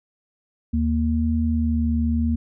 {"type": "tone pair together", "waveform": "sine", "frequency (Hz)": [77.78, 232.5], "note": ["D#2", "A#3"], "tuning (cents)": [0, -4], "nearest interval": "octave + perfect fifth", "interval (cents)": 1896, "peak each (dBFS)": -21, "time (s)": [0.73, 2.36], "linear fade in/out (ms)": 10, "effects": []}